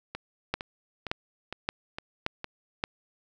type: two click trains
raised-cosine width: 0.3 ms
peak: -19 / -11 dBFS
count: 6 / 5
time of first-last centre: 0.15-2.444 / 0.54-2.839 s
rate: 2.18 / 1.74 Hz
effects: none